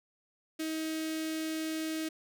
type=tone with notch filter; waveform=sawtooth; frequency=316.9 Hz; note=D#4; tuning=32 cents sharp; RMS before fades=-35 dBFS; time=0.59-2.09 s; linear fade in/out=10 ms; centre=920 Hz; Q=0.69; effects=none